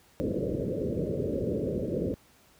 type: low-pass noise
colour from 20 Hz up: white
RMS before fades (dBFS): -30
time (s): 0.2-2.14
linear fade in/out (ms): 0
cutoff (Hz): 570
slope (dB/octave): 96
effects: pink hiss -60 dBFS RMS until 2.59 s + high-pass 60 Hz 12 dB/octave